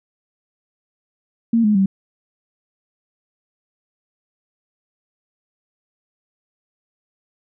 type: tone with pitch steps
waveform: sine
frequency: 230 / 210.9 / 193.41 Hz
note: A#3 / G#3 / G3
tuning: -23 / +27 / -23 cents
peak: -12 dBFS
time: 1.53-1.86 s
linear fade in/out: 5 ms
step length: 110 ms
effects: none